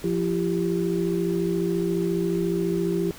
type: tone cluster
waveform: sine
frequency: 174 / 338.9 / 393.3 Hz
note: F3 / E4 / G4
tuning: -6 / +48 / +6 cents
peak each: -26 dBFS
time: 0.04-3.11 s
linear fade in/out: 2 ms
effects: pink hiss -43 dBFS RMS until 3.18 s